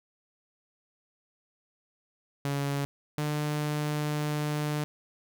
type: tone pair in turn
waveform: sawtooth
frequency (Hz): 141.2 / 149.52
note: C#3 / D3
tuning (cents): +32 / +31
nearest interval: minor second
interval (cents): 99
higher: second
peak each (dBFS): -24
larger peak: neither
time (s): 2.45-2.85 / 3.18-4.84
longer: second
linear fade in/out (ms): 0
effects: none